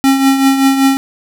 square tone with tremolo, 270 Hz, C#4, 45 cents flat, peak -6 dBFS, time 0.04-0.97 s, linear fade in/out 0 ms, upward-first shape triangle, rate 5.2 Hz, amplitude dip 60%, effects none

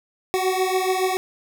25% pulse beating tone pair, 371.2 / 378.3 Hz, F#4 / F#4, +6 / +38 cents, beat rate 7.1 Hz, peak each -18 / -20 dBFS, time 0.34-1.17 s, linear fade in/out 0 ms, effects none

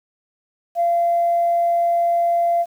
sine tone, 687 Hz, F5, 29 cents flat, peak -14 dBFS, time 0.75-2.66 s, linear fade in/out 50 ms, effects tanh soft clip ceiling -10 dBFS + 8-bit

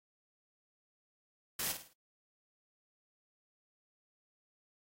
white noise with echo, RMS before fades -36 dBFS, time 1.59-1.72 s, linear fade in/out 5 ms, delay 53 ms, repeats 4, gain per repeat -8 dB, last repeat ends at 1.932 s, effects AAC 48 kbps

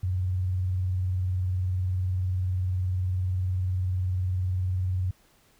sine tone with vibrato, 92 Hz, F#2, 9 cents flat, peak -24 dBFS, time 0.03-5.11 s, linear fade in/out 5 ms, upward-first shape triangle, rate 20 Hz, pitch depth 120 cents each way, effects pink hiss -62 dBFS RMS until 5.59 s

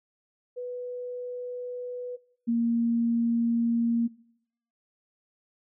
sine tone pair in turn, 493.9 / 233.1 Hz, B4 / A#3, 0 / 0 cents, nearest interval octave + minor second, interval 1300 cents, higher first, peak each -32 / -22 dBFS, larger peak second, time 0.56-2.17 / 2.47-4.08 s, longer neither, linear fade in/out 20 ms, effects noise-tail reverb RT60 0.7 s tail -22 dB re dry

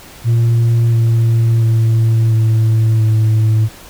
sine tone with pitch steps, 116.4 / 114.66 / 112.96 / 111.27 / 109.61 Hz, A#2 / A#2 / A2 / A2 / A2, -2 / -28 / +46 / +20 / -6 cents, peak -6 dBFS, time 0.24-3.69 s, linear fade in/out 50 ms, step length 690 ms, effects tanh soft clip ceiling -8 dBFS + pink hiss -37 dBFS RMS until 3.89 s

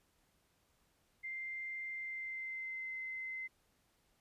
sine tone with pitch glide, 2093 to 2062 Hz, C7 to C7, 0 to -26 cents, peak -40 dBFS, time 1.23-3.48 s, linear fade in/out 20 ms, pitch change -26 cents, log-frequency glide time 1.92-2.99 s, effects pink hiss -75 dBFS RMS until 4.2 s + resampled to 32000 Hz

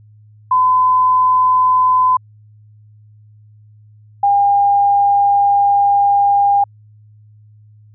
sine tone pair in turn, 1015 / 805.6 Hz, B5 / G5, +47 / +47 cents, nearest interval major third, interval 400 cents, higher first, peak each -9 dBFS, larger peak neither, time 0.51-2.17 / 4.23-6.64 s, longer second, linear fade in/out 5 ms, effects added 106 Hz sine -42 dBFS peak until 7.94 s

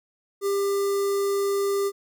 square tone with notch filter, 398.2 Hz, G4, 27 cents sharp, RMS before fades -24 dBFS, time 0.41-1.92 s, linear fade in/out 50 ms, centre 2600 Hz, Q 0.72, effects none

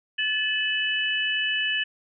sine tone cluster, 1732 / 2590 / 2977 Hz, A6 / E7 / F#7, -28 / -31 / +10 cents, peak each -27 / -29 / -26 dBFS, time 0.18-1.84 s, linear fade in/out 10 ms, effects none

